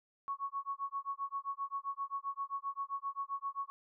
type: tone with tremolo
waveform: sine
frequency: 1108.7 Hz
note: C#6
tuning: in tune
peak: -33 dBFS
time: 0.28-3.7 s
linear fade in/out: 0 ms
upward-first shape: sine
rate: 7.6 Hz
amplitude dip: 100%
effects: none